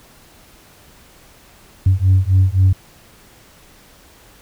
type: beating tone pair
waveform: sine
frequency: 92.5 / 96.3 Hz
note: F#2 / G2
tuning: 0 / -30 cents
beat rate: 3.8 Hz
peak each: -12 dBFS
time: 1.86-2.73 s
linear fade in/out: 5 ms
effects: tanh soft clip ceiling -6 dBFS + pink hiss -47 dBFS RMS until 4.41 s